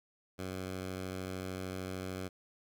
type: tone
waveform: 10% pulse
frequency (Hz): 93.3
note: F#2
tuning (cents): +15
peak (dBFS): -30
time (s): 0.38-2.29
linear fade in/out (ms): 20
effects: none